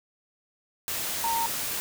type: tone in noise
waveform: sine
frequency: 920 Hz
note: A#5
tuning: 23 cents flat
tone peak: -25 dBFS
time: 1.24-1.46 s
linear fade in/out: 0 ms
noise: white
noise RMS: -31 dBFS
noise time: 0.88-1.8 s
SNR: +3 dB
effects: none